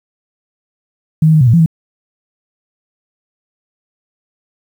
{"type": "tone with pitch steps", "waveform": "sine", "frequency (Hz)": [157.2, 158.3, 155, 126.6, 114.1, 168.8, 161.8], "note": ["D#3", "D#3", "D#3", "B2", "A#2", "E3", "E3"], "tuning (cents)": [18, 30, -6, 43, -37, 41, -32], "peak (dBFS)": -5, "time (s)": [1.22, 1.661], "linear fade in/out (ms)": 5, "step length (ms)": 63, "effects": ["7-bit"]}